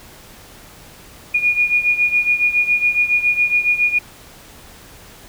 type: beating tone pair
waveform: sine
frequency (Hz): 2439 / 2446.2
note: D#7 / D#7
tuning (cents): -35 / -30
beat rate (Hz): 7.2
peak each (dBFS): -15 / -19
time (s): 1.34-3.99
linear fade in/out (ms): 10
effects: pink hiss -42 dBFS RMS until 5.28 s

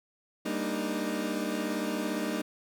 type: chord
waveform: 30% pulse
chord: Eb major seventh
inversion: first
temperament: equal with one note detuned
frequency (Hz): 199.54 / 233.1 / 293.7 / 311.1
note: G3 / Bb3 / D4 / Eb4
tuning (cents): +31 / 0 / 0 / 0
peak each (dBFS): -33 / -33 / -34 / -32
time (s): 0.45-2.42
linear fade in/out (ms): 10
effects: none

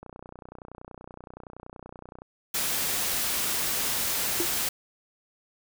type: click train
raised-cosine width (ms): 1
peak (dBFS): -28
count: 68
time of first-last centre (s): 0.03-2.22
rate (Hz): 30.6
type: noise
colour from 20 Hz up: white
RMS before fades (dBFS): -28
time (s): 2.54-4.69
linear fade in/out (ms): 5
type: tone with exponential decay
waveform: sine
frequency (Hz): 343.2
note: F4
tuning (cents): -30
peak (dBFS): -22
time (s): 4.4-4.51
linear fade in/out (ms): 1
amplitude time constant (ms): 23
effects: none

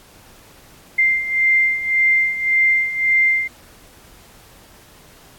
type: beating tone pair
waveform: sine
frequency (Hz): 2093 / 2094.8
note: C7 / C7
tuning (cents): 0 / +1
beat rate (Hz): 1.8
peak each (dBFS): -20 / -15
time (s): 0.98-3.48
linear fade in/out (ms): 10
effects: pink hiss -47 dBFS RMS until 5.38 s + AAC 64 kbps

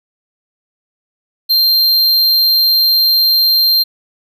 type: tone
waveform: square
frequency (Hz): 4172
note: C8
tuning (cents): -6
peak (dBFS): -9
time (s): 1.49-3.84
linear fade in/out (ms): 20
effects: none

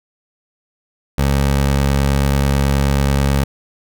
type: tone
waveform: 20% pulse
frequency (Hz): 69.3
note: C#2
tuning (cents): 0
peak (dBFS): -8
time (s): 1.18-3.44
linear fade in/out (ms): 5
effects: none

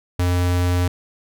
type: tone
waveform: square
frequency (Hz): 89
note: F2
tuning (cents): +33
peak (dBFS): -17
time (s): 0.19-0.88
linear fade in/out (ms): 5
effects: none

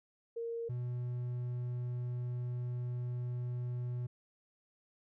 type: tone pair in turn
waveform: sine / triangle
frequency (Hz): 463.5 / 122.77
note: A#4 / B2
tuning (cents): -10 / -10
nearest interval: octave + major seventh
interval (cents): 2300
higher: first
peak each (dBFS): -36 / -33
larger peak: second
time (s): 0.36-0.69 / 0.69-4.07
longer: second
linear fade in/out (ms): 10
effects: none

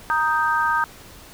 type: chord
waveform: sine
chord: Eb major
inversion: second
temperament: equal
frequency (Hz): 932.3 / 1244.5 / 1568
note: Bb5 / Eb6 / G6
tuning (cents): 0 / 0 / 0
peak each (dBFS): -22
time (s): 0.1-0.84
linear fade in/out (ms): 0
effects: pink hiss -44 dBFS RMS until 1.33 s

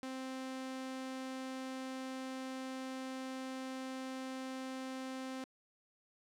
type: tone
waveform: sawtooth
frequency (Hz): 261.6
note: C4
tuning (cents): 0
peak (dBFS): -37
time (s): 0.03-5.44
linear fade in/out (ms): 0
effects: low-pass 9000 Hz 12 dB/octave + 13-bit

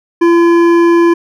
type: tone with hard clipping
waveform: triangle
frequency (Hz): 340.2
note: F4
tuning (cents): -45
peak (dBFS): -7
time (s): 0.21-1.14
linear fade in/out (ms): 10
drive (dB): 15
effects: none

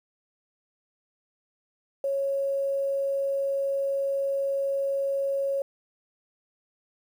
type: tone with quantisation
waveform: sine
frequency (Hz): 551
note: C#5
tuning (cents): -11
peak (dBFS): -24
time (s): 2.04-5.62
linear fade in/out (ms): 2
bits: 9
effects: none

